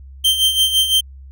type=tone with tremolo; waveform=45% pulse; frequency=3136 Hz; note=G7; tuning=in tune; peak=-10 dBFS; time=0.24-1.01 s; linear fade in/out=10 ms; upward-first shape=sine; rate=5.9 Hz; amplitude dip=65%; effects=added 67 Hz sine -35 dBFS peak until 1.31 s